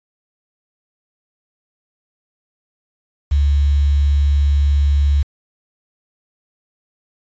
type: tone with quantisation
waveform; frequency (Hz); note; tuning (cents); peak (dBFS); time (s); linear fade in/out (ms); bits
sine; 71.5; D2; -46; -11; 3.31-5.23; 10; 6
effects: resampled to 16000 Hz